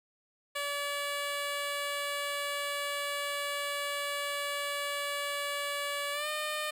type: tone with pitch glide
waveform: 10% pulse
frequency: 573 to 606.7 Hz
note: D5 to D#5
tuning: -43 to -44 cents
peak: -24 dBFS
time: 0.55-6.71 s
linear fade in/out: 10 ms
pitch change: +99 cents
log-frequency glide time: 6.12-6.28 s
effects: none